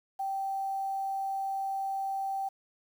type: tone with quantisation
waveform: sine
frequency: 779 Hz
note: G5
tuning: 11 cents flat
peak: -30 dBFS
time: 0.19-2.49 s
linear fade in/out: 10 ms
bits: 9
effects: none